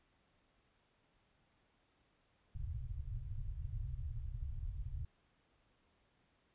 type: low-pass noise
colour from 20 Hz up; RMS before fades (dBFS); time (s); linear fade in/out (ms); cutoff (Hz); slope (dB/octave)
pink; -42; 2.55-5.05; 5; 130; 96
effects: pink hiss -75 dBFS RMS until 6.54 s + resampled to 8000 Hz